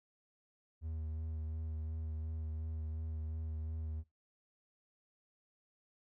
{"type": "tone with vibrato", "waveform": "triangle", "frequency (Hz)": 79, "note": "D#2", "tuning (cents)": 27, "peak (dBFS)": -36, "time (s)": [0.81, 4.04], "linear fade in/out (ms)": 50, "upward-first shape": "sine", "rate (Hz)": 2.8, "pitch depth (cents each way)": 21, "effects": ["noise-tail reverb RT60 0.2 s tail -20 dB re dry"]}